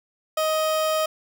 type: tone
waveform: 30% pulse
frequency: 627 Hz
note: D#5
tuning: 13 cents sharp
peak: -18 dBFS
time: 0.37-1.06 s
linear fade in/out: 5 ms
effects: none